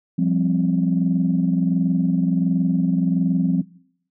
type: chord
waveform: sine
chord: F suspended second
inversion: none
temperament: equal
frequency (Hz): 174.61 / 196 / 261.6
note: F3 / G3 / C4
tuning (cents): 0 / 0 / 0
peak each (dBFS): -18 / -23 / -21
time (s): 0.18-3.62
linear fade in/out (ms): 10
effects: noise-tail reverb RT60 0.7 s tail -22 dB re dry + tanh soft clip ceiling -8 dBFS